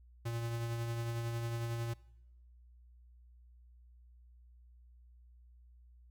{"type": "tone with tremolo", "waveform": "square", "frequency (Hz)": 116.6, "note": "A#2", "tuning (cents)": 1, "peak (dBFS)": -35, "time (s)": [0.25, 1.94], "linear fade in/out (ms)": 10, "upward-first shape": "triangle", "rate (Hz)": 11, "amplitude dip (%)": 35, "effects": ["noise-tail reverb RT60 0.9 s tail -23 dB re dry", "added 60 Hz sine -57 dBFS peak until 6.1 s"]}